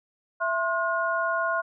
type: tone cluster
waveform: sine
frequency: 664 / 1062 / 1437 Hz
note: E5 / C6 / F6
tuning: +12 / +25 / +49 cents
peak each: -28 / -28 / -27 dBFS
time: 0.4-1.62 s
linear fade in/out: 20 ms
effects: none